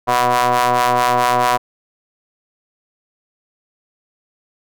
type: ring-modulated tone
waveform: sawtooth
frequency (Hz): 123.47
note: B2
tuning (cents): 0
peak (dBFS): -6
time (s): 0.07-1.58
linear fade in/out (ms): 20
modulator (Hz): 862
effects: none